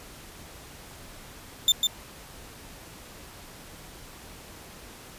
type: tone with echo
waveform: 35% pulse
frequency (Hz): 3576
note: A7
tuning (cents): +27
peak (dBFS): -14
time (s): 1.68-1.72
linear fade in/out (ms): 2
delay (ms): 150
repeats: 1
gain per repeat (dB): -4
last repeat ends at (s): 1.87
effects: pink hiss -46 dBFS RMS until 5.18 s + resampled to 32000 Hz